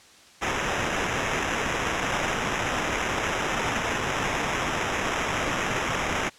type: noise with sample-and-hold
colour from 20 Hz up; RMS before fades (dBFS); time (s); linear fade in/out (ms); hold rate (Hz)
blue; -27; 0.41-6.3; 20; 4410
effects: white hiss -52 dBFS RMS until 6.38 s + low-pass 7000 Hz 12 dB/octave